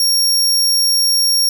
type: tone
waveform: sawtooth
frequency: 5560 Hz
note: F8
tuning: 9 cents flat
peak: -9 dBFS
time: 0-1.49 s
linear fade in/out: 2 ms
effects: none